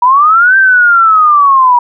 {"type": "linear two-way sweep", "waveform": "sine", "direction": "up then down", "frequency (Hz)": [955, 1578, 955], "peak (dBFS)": -3, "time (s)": [0.02, 1.79], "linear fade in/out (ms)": 5, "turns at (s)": 0.57, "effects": []}